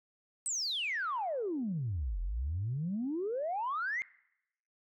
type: exponential two-way sweep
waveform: sine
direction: down then up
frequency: 8372 to 41.2 to 2166 Hz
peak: -31 dBFS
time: 0.46-4.02 s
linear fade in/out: 0 ms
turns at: 2.21 s
effects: noise-tail reverb RT60 0.8 s tail -22 dB re dry + tanh soft clip ceiling -27 dBFS